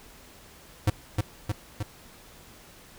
square tone with echo, 103.83 Hz, G#2, in tune, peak -19 dBFS, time 0.87-0.9 s, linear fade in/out 5 ms, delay 310 ms, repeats 3, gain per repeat -3 dB, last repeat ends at 1.83 s, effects pink hiss -51 dBFS RMS until 2.98 s

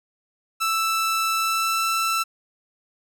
sawtooth tone with pitch glide, 1322 to 1331.2 Hz, E6 to E6, +5 to +17 cents, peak -17 dBFS, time 0.6-2.24 s, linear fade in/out 20 ms, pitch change +12 cents, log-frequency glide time 1.35-1.85 s, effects none

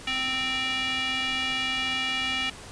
square tone with band-pass filter, 261.1 Hz, C4, 3 cents flat, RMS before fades -28 dBFS, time 0.07-2.5 s, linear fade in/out 5 ms, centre 2700 Hz, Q 3.5, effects pink hiss -43 dBFS RMS until 2.71 s + resampled to 22050 Hz

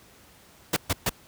pink noise bursts, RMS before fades -23 dBFS, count 3, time 0.73-1.095 s, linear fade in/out 5 ms, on 35 ms, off 130 ms, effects pink hiss -54 dBFS RMS until 1.27 s + high-pass 60 Hz 12 dB/octave

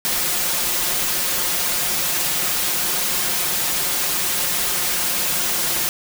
white noise with comb filter, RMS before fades -21 dBFS, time 0.05-5.89 s, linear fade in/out 0 ms, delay 5.6 ms, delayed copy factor +0.7, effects none

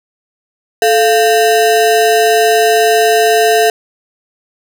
square ring-modulated tone, 565 Hz, C#5, 33 cents sharp, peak -5 dBFS, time 0.82-3.7 s, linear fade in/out 2 ms, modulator 129 Hz, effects none

